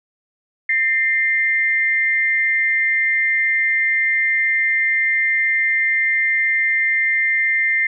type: tone pair together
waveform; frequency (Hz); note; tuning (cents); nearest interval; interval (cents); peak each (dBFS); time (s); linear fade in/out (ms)
sine; 1812 / 2093; A#6 / C7; -50 / 0; major second; 250; -20 / -16; 0.69-7.87; 5
effects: none